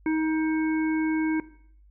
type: harmonic tone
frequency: 315 Hz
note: D#4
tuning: 21 cents sharp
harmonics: 1 / 3 / 5 / 7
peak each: -22 / -35 / -37 / -36 dBFS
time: 0.06-1.4 s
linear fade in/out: 2 ms
effects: noise-tail reverb RT60 0.6 s tail -17 dB re dry + added 50 Hz sine -52 dBFS peak until 1.9 s